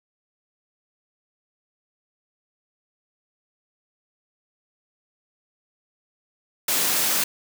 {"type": "high-pass noise", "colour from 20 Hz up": "white", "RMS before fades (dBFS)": -22, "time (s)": [6.68, 7.24], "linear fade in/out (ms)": 5, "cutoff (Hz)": 140, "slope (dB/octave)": 96, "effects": []}